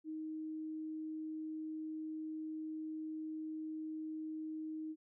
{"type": "tone", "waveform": "sine", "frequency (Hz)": 313.3, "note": "D#4", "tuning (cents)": 12, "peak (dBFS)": -40, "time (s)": [0.04, 4.96], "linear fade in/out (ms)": 50, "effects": []}